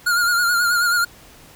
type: tone with vibrato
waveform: square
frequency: 1417 Hz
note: F6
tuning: 25 cents sharp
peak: -16 dBFS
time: 0.06-1.05 s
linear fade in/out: 10 ms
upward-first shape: sine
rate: 9.3 Hz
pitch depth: 47 cents each way
effects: pink hiss -46 dBFS RMS until 1.55 s